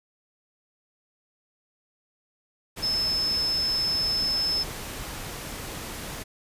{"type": "tone in noise", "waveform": "sine", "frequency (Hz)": 5230, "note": "E8", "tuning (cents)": -15, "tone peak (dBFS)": -23, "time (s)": [2.82, 4.64], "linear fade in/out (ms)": 20, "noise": "pink", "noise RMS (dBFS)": -36, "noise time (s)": [2.76, 6.24], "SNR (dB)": 10, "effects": ["resampled to 32000 Hz"]}